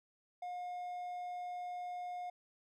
triangle tone, 716 Hz, F5, 43 cents sharp, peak -38 dBFS, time 0.42-2.3 s, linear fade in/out 5 ms, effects none

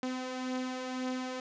sawtooth beating tone pair, 254.2 / 256.1 Hz, C4 / C4, -50 / -37 cents, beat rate 1.9 Hz, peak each -37 / -31 dBFS, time 0.03-1.4 s, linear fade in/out 2 ms, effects resampled to 16000 Hz + 10-bit

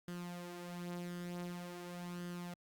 sawtooth tone with flanger, 175.8 Hz, F3, 12 cents sharp, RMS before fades -45 dBFS, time 0.08-2.54 s, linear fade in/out 2 ms, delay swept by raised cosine 0.62 to 6.32 ms, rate 0.46 Hz, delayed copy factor +0.55, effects Opus 48 kbps

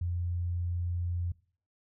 sine tone, 87.31 Hz, F2, in tune, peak -29 dBFS, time 0.01-1.32 s, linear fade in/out 5 ms, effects noise-tail reverb RT60 0.5 s tail -22 dB re dry

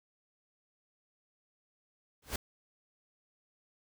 pink noise with exponential growth, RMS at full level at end -30 dBFS, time 2.22-2.36 s, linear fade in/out 5 ms, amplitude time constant 29 ms, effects none

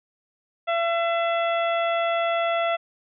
harmonic tone with a mistuned harmonic, 675 Hz, E5, 41 cents sharp, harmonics 1 / 2 / 3 / 4 / 5, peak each -22 / -28 / -32 / -34 / -36 dBFS, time 0.67-2.77 s, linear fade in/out 20 ms, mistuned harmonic 4, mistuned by -32 cents, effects none

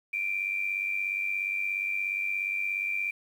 sine tone pair together, 2349 / 2446 Hz, D7 / D#7, 0 / -30 cents, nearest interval minor second, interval 70 cents, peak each -29 / -33 dBFS, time 0.13-3.11 s, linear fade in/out 5 ms, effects 9-bit

